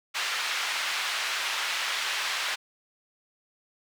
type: band-pass noise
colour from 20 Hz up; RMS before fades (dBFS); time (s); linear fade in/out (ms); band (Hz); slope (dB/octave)
white; -30; 0.14-2.56; 20; 1100 to 3300; 12
effects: none